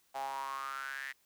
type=tone with high-pass filter sweep; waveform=sawtooth; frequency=135.8 Hz; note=C#3; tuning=35 cents flat; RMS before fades=-40 dBFS; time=0.14-1.13 s; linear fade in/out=20 ms; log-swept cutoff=750 to 1900 Hz; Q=8.7; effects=white hiss -71 dBFS RMS until 1.25 s